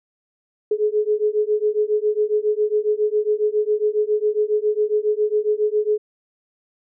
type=beating tone pair; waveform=sine; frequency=420 / 427.3 Hz; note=G#4 / G#4; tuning=+19 / +49 cents; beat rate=7.3 Hz; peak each=-20 dBFS; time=0.71-5.98 s; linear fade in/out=5 ms; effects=none